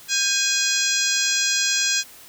harmonic tone with a mistuned harmonic, 830.6 Hz, G#5, in tune, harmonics 2 / 3 / 4 / 5 / 6 / 7 / 8 / 9, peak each -27 / -27 / -27 / -27 / -27 / -27 / -27 / -27 dBFS, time 0.08-2.04 s, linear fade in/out 50 ms, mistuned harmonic 2, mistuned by -72 cents, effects white hiss -45 dBFS RMS until 2.28 s

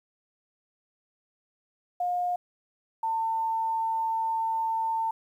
sine tone pair in turn, 713 / 898.3 Hz, F5 / A5, +36 / +36 cents, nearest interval major third, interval 400 cents, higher second, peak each -25 dBFS, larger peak neither, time 2-2.36 / 3.03-5.11 s, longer second, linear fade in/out 5 ms, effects 10-bit

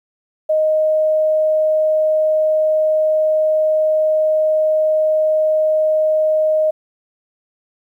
sine tone, 622.3 Hz, D#5, in tune, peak -12 dBFS, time 0.49-6.71 s, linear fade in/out 10 ms, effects 9-bit

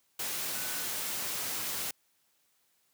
sine tone in noise, 1490 Hz, F#6, 12 cents sharp, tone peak -46 dBFS, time 0.55-0.85 s, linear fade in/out 5 ms, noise white, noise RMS -35 dBFS, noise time 0.19-1.91 s, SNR -14 dB, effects white hiss -72 dBFS RMS until 2.93 s + high-pass 100 Hz 12 dB/octave

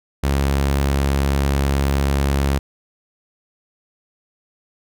sawtooth tone, 69.3 Hz, C#2, in tune, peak -12 dBFS, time 0.23-2.59 s, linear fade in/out 10 ms, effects none

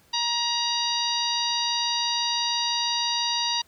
harmonic tone with a mistuned harmonic, 946 Hz, A#5, 25 cents sharp, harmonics 1 / 2 / 3 / 4 / 5 / 6, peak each -29 / -37 / -32 / -28 / -28 / -34 dBFS, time 0.13-3.62 s, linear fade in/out 10 ms, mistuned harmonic 6, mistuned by +37 cents, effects pink hiss -59 dBFS RMS until 3.67 s + high-pass 60 Hz 12 dB/octave

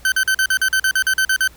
40% pulse tone bursts, 1537 Hz, G6, 35 cents flat, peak -13 dBFS, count 13, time 0.05-1.476 s, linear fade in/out 2 ms, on 70 ms, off 43 ms, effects added 60 Hz sine -45 dBFS peak until 1.56 s + pink hiss -48 dBFS RMS until 1.56 s

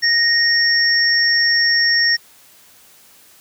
sine tone pair together, 1860 / 5481 Hz, A#6 / F8, -4 / -33 cents, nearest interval octave + perfect fifth, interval 1871 cents, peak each -15 dBFS, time 0.02-2.17 s, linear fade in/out 20 ms, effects white hiss -48 dBFS RMS until 3.4 s + high-pass 60 Hz 12 dB/octave

